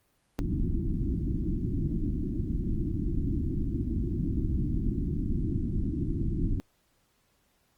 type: low-pass noise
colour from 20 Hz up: pink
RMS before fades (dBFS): -29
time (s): 0.39-6.6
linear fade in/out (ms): 0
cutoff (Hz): 350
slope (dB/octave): 96
effects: pink hiss -70 dBFS RMS until 7.77 s + Opus 32 kbps

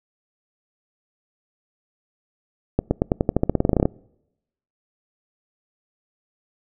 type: accelerating click train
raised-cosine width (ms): 2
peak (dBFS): -4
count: 18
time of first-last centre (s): 2.79-3.855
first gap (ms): 120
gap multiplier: 0.91
effects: noise-tail reverb RT60 0.9 s tail -26 dB re dry

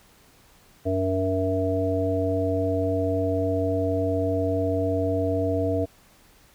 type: harmonic tone with a mistuned harmonic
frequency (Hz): 94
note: F#2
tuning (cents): +28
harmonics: 1 / 3 / 5 / 7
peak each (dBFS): -27 / -27 / -27 / -27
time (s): 0.85-5.86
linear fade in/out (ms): 20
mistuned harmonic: 3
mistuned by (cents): +22
effects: pink hiss -56 dBFS RMS until 6.54 s

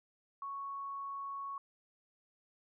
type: tone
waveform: sine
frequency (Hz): 1108.7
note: C#6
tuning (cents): 0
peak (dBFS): -39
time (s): 0.42-1.58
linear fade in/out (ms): 2
effects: none

